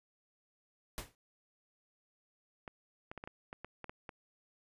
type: noise with exponential decay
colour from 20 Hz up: pink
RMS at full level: -38 dBFS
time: 0.98-1.15 s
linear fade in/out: 0 ms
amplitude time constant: 35 ms
type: clicks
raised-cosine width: 0.5 ms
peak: -29 dBFS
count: 10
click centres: 2.678 / 3.115 / 3.177 / 3.239 / 3.275 / 3.529 / 3.646 / 3.843 / 3.895 / 4.092 s
effects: resampled to 32000 Hz